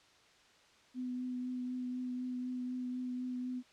sine tone with vibrato, 250.9 Hz, B3, 28 cents sharp, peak -36 dBFS, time 0.94-3.63 s, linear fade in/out 50 ms, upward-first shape triangle, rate 4 Hz, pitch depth 17 cents each way, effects white hiss -64 dBFS RMS until 3.72 s + low-pass 5000 Hz 12 dB/octave

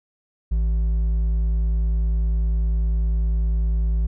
sine tone with hard clipping, 55 Hz, A1, in tune, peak -19 dBFS, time 0.51-4.07 s, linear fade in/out 10 ms, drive 4 dB, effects none

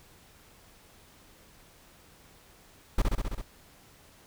brown noise with echo, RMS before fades -22 dBFS, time 2.98-3.02 s, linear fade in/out 5 ms, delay 66 ms, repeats 6, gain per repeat -2 dB, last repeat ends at 3.416 s, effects pink hiss -57 dBFS RMS until 4.26 s

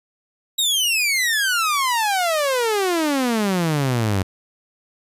sawtooth exponential sweep, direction down, 3846 to 91.7 Hz, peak -14 dBFS, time 0.58-4.23 s, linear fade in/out 10 ms, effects resampled to 32000 Hz

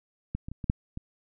clicks, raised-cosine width 5 ms, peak -18 / -25 / -26 / -22 / -10 / -23 dBFS, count 6, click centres 0.35 / 0.485 / 0.516 / 0.642 / 0.699 / 0.974 s, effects none

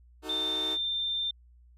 sawtooth chord, D# diminished, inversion none, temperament just, 311.1 / 373.4 / 448 Hz, D#4 / F#4 / A4, 0 / +16 / +31 cents, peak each -36 / -38 / -39 dBFS, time 0.22-0.78 s, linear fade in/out 50 ms
sine tone, 3587 Hz, A7, 33 cents sharp, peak -28 dBFS, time 0.29-1.31 s, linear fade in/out 5 ms
effects added 60 Hz sine -54 dBFS peak until 1.77 s + resampled to 32000 Hz

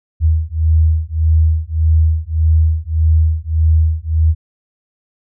sine beating tone pair, 78.8 / 80.5 Hz, D#2 / E2, +23 / -41 cents, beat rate 1.7 Hz, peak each -13 dBFS, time 0.2-4.35 s, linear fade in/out 50 ms, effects none

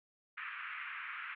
pink band-pass noise, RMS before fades -44 dBFS, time 0.37-1.35 s, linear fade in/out 10 ms, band 1200 to 2600 Hz, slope 48 dB/octave, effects none

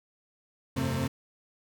35% pulse tone cluster, 86.5 / 97.3 / 133.4 / 225.8 / 263.1 Hz, F2 / G2 / C3 / A3 / C4, -16 / -12 / +34 / +45 / +10 cents, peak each -35 / -36 / -29 / -32 / -34 dBFS, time 0.76-1.08 s, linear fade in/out 10 ms, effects none

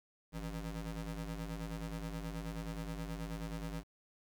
30% pulse ring-modulated tone, 109.2 Hz, A2, 13 cents flat, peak -34 dBFS, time 0.32-3.84 s, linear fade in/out 50 ms, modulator 59.3 Hz, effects 11-bit

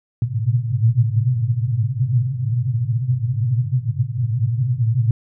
pink band-pass noise, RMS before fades -19 dBFS, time 0.22-5.11 s, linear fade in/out 2 ms, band 110 to 130 Hz, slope 96 dB/octave, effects none

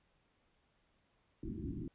white low-pass noise, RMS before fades -42 dBFS, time 1.43-1.88 s, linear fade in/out 2 ms, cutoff 360 Hz, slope 96 dB/octave, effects pink hiss -75 dBFS RMS until 1.94 s + resampled to 8000 Hz

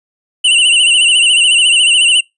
square tone with vibrato, 2872 Hz, F7, 48 cents sharp, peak -7 dBFS, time 0.44-2.21 s, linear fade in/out 10 ms, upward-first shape sine, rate 14 Hz, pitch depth 96 cents each way, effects noise-tail reverb RT60 0.2 s tail -26 dB re dry + resampled to 24000 Hz

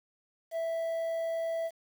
triangle tone with quantisation, 659.3 Hz, E5, in tune, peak -28 dBFS, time 0.51-1.71 s, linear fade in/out 50 ms, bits 9, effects none

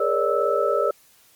sine tone cluster, 413.1 / 470.3 / 558 / 599 / 1312 Hz, G#4 / A#4 / C#5 / D5 / E6, -9 / +15 / +11 / +34 / -9 cents, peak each -25 dBFS, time 0-0.91 s, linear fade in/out 5 ms, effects white hiss -56 dBFS RMS until 1.35 s + Opus 32 kbps

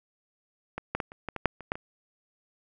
clicks, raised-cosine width 0.5 ms, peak -18 / -13 / -15 / -29 / -18 / -19 / -6 / -27 / -12 / -23 dBFS, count 10, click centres 0.78 / 0.95 / 1.002 / 1.119 / 1.287 / 1.363 / 1.457 / 1.607 / 1.719 / 1.755 s, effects none

